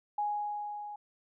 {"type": "tone with level ramp", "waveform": "sine", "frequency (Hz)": 830.6, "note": "G#5", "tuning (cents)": 0, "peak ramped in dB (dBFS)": [-28, -40], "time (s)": [0.18, 0.96], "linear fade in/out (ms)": 5, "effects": []}